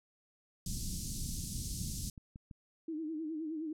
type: band-stop noise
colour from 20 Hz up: pink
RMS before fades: -38 dBFS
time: 0.66-2.1 s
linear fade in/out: 2 ms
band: 220 to 5000 Hz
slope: 24 dB/octave
type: clicks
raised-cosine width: 5 ms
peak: -36 dBFS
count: 5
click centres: 1.056 / 1.848 / 2.178 / 2.359 / 2.512 s
type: tone with vibrato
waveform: sine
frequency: 314.7 Hz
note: D#4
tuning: 20 cents sharp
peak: -36 dBFS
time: 2.88-3.73 s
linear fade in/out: 5 ms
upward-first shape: sine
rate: 9.6 Hz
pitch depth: 80 cents each way
effects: low-pass 11000 Hz 12 dB/octave